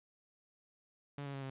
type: tone with pitch steps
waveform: sawtooth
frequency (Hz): 142.7 / 139.68 / 136.73 / 133.84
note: D3 / C#3 / C#3 / C3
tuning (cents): -49 / +14 / -23 / +40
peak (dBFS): -37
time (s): 1.18-1.5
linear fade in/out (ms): 2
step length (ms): 80
effects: resampled to 8000 Hz + 12-bit